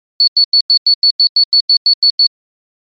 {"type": "tone bursts", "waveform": "sine", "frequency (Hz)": 4435, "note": "C#8", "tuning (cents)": 0, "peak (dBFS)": -5, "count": 13, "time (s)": [0.2, 2.267], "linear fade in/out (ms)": 2, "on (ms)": 75, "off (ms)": 91, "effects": ["MP3 32 kbps"]}